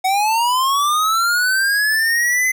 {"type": "linear sweep", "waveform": "square", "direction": "up", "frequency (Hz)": [740, 2055], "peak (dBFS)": -15, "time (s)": [0.04, 2.52], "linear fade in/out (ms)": 10, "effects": []}